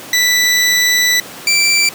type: tone pair in turn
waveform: 20% pulse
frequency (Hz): 1975.5 / 2339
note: B6 / D7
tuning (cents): 0 / -8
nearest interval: minor third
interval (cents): 292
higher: second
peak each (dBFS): -5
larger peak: neither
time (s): 0.13-1.2 / 1.47-1.89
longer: first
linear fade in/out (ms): 2
effects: pink hiss -31 dBFS RMS until 1.94 s + high-pass 200 Hz 12 dB/octave